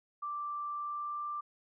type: tone with pitch glide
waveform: sine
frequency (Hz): 1174.7 to 1181.5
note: D6 to D6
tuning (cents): 0 to +10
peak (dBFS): -35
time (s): 0.22-1.41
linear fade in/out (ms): 10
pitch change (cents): +10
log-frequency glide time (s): 0.7-1.26
effects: none